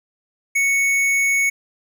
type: tone with tanh clipping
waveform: sine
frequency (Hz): 2217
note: C#7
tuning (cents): 0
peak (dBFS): -17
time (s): 0.55-1.5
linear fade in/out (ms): 10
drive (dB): 15
effects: none